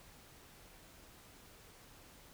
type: silence
effects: pink hiss -59 dBFS RMS until 2.33 s